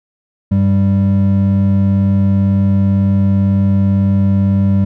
triangle tone pair together, 98 / 196 Hz, G2 / G3, 0 / 0 cents, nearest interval octave, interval 1200 cents, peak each -10 dBFS, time 0.51-4.85 s, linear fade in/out 10 ms, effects none

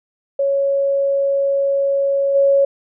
sine tone with level steps, 554.4 Hz, C#5, in tune, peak -14 / -10 dBFS, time 0.39-2.65 s, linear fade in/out 5 ms, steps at 2.34 s, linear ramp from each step 20 ms, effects none

